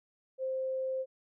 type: tone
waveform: sine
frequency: 524 Hz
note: C5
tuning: 2 cents sharp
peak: -31 dBFS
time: 0.38-1.06 s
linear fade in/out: 50 ms
effects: none